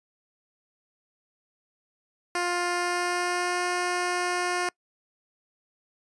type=tone with pitch glide; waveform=10% pulse; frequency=352.4 to 356.7 Hz; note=F4 to F4; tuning=+16 to +37 cents; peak=-17 dBFS; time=2.35-4.69 s; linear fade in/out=2 ms; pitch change=+21 cents; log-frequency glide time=2.75-3.65 s; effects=noise-tail reverb RT60 0.1 s tail -26 dB re dry + resampled to 24000 Hz